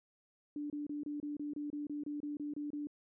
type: tone bursts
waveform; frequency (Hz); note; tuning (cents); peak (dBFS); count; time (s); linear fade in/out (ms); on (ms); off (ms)
sine; 293.7; D4; 0; -37; 14; 0.56-2.871; 2; 140; 27
effects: none